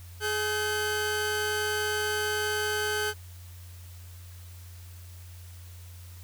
sawtooth tone pair together, 421.4 / 1535 Hz, G#4 / G6, +25 / -37 cents, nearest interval octave + minor seventh, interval 2238 cents, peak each -26 dBFS, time 0.2-3.14 s, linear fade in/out 50 ms, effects added 88 Hz sine -43 dBFS peak until 6.23 s + white hiss -54 dBFS RMS until 6.23 s

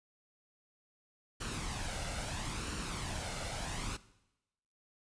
pink noise with flanger, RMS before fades -39 dBFS, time 1.4-3.97 s, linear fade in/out 10 ms, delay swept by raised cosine 0.7 to 1.44 ms, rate 0.75 Hz, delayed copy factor +0.5, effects noise-tail reverb RT60 0.9 s tail -18 dB re dry + resampled to 22050 Hz

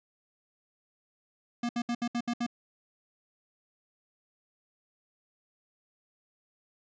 square tone bursts, 238.3 Hz, A#3, 38 cents sharp, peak -29 dBFS, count 7, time 1.63-2.465 s, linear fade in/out 5 ms, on 61 ms, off 68 ms, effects resampled to 16000 Hz

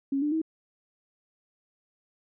sine tone with pitch steps, 275 / 296.4 / 319.6 Hz, C#4 / D4 / D#4, -14 / +16 / +47 cents, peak -24 dBFS, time 0.12-0.417 s, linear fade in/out 5 ms, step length 99 ms, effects none

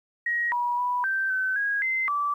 sine tone with pitch steps, 1892 / 967 / 984 / 1561 / 1527 / 1644 / 2069 / 1160 Hz, A#6 / B5 / B5 / G6 / G6 / G#6 / C7 / D6, +25 / -37 / -7 / -8 / -46 / -18 / -20 / -22 cents, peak -23 dBFS, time 0.26-2.34 s, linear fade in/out 5 ms, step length 260 ms, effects 10-bit

